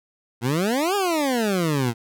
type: exponential two-way sweep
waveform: 20% pulse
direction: up then down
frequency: 112.4 to 416.6 to 112.4 Hz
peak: -15 dBFS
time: 0.41-1.94 s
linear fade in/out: 50 ms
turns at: 0.95 s
effects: none